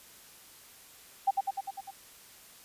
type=tone with echo; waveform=sine; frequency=787 Hz; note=G5; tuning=7 cents sharp; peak=-21 dBFS; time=1.27-1.31 s; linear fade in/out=10 ms; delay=100 ms; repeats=6; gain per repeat=-3 dB; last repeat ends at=1.91 s; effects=white hiss -54 dBFS RMS until 2.64 s + resampled to 32000 Hz